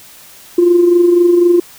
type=tone with amplitude modulation; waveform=sine; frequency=349.2 Hz; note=F4; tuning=in tune; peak=-3 dBFS; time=0.58-1.6 s; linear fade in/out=5 ms; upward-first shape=sine; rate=24 Hz; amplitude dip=50%; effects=tanh soft clip ceiling 0 dBFS + white hiss -39 dBFS RMS until 1.78 s